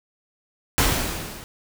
pink noise with level ramp, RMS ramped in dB -17 to -40 dBFS, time 0.78-1.44 s, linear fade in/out 0 ms, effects none

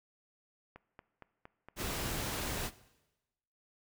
click train, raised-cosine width 0.5 ms, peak -34 dBFS, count 7, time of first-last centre 0.76-2.149 s, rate 4.32 Hz
pink noise, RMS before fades -37 dBFS, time 1.76-2.71 s, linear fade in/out 50 ms
effects noise-tail reverb RT60 1.0 s tail -18 dB re dry

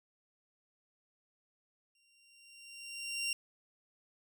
20% pulse tone with exponential growth, 2766 Hz, F7, 17 cents flat, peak -27 dBFS, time 1.95-3.33 s, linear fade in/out 2 ms, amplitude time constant 300 ms, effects none

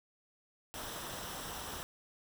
pink noise with comb filter, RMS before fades -43 dBFS, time 0.74-1.83 s, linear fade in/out 0 ms, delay 0.44 ms, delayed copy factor -0.5, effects none

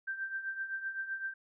sine tone with tremolo, 1568 Hz, G6, in tune, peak -32 dBFS, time 0.07-1.34 s, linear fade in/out 10 ms, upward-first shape triangle, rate 7.8 Hz, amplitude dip 75%, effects none

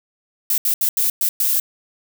violet noise bursts at uneven times, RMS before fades -18 dBFS, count 6, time 0.5-0.58 / 0.65-0.74 / 0.81-0.89 / 0.97-1.1 / 1.21-1.29 / 1.4-1.6 s, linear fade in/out 2 ms, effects none

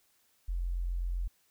sine tone, 43.86 Hz, F1, 8 cents sharp, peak -30 dBFS, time 0.48-1.28 s, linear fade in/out 10 ms, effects white hiss -70 dBFS RMS until 1.5 s

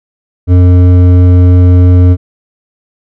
sine tone with hard clipping, 89.7 Hz, F2, 47 cents sharp, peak -3 dBFS, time 0.47-2.17 s, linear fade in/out 50 ms, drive 10 dB, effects none

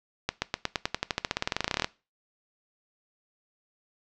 accelerating click train, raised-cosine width 0.2 ms, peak -8 dBFS, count 26, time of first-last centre 0.29-1.845 s, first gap 130 ms, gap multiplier 0.93, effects noise-tail reverb RT60 0.3 s tail -20 dB re dry + low-pass 6000 Hz 12 dB/octave

